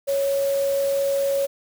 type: tone in noise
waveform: sine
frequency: 554.4 Hz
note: C#5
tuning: in tune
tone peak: -19 dBFS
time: 0.07-1.47 s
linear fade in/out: 20 ms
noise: white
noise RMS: -36 dBFS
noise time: 0.07-1.47 s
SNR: +14 dB
effects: none